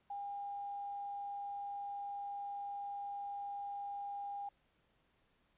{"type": "tone with quantisation", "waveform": "sine", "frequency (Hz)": 807, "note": "G#5", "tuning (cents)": -50, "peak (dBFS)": -40, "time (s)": [0.1, 4.49], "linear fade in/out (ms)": 5, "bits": 11, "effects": ["pink hiss -75 dBFS RMS until 5.57 s", "resampled to 8000 Hz"]}